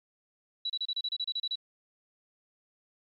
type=tone bursts; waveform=sine; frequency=3924 Hz; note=B7; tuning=12 cents flat; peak=-29 dBFS; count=12; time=0.65-1.556 s; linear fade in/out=5 ms; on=48 ms; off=30 ms; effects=MP3 48 kbps